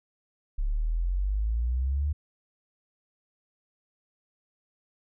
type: exponential sweep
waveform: sine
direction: up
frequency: 34.27 to 75.6 Hz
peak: -24 dBFS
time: 0.58-2.13 s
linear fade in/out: 10 ms
effects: none